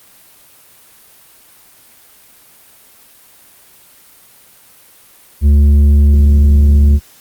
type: tone with tanh clipping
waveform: sine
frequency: 72.3 Hz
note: D2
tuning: 27 cents flat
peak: -6 dBFS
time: 5.41-7 s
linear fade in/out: 50 ms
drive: 7 dB
effects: white hiss -44 dBFS RMS until 7.2 s + Opus 32 kbps